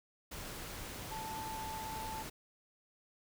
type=tone in noise; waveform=sine; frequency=880 Hz; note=A5; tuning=in tune; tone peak=-41 dBFS; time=1.11-2.23 s; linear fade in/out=10 ms; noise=pink; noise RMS=-45 dBFS; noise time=0.31-2.3 s; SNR=+1 dB; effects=none